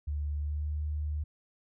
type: tone with pitch glide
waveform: sine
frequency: 73.5 to 75.22 Hz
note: D2 to D2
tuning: +2 to +42 cents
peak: -30 dBFS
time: 0.07-1.24 s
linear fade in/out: 10 ms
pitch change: +40 cents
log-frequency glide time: 0.39-0.67 s
effects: none